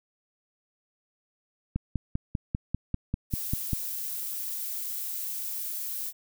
click train, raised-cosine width 5 ms, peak -15 dBFS, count 11, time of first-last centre 1.76-3.732 s, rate 5.07 Hz
violet noise, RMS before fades -34 dBFS, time 3.3-6.13 s, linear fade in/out 50 ms
effects none

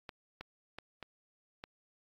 clicks, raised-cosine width 0.3 ms, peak -27 dBFS, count 5, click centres 0.092 / 0.41 / 0.786 / 1.027 / 1.639 s, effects AAC 64 kbps

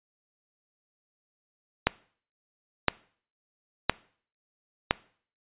click train, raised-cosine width 0.3 ms, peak -3 dBFS, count 4, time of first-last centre 1.87-4.91 s, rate 0.987 Hz, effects noise-tail reverb RT60 0.5 s tail -22 dB re dry + resampled to 8000 Hz

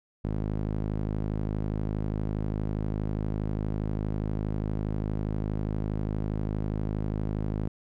sawtooth tone with band-pass filter, 52.4 Hz, G#1, 16 cents sharp, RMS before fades -30 dBFS, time 0.24-7.68 s, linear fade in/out 5 ms, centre 190 Hz, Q 0.68, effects none

